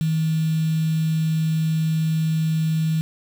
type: tone with quantisation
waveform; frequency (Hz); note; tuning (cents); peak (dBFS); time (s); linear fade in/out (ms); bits
sine; 159.3; D#3; +41; -18; 0.01-3.01; 0; 6
effects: none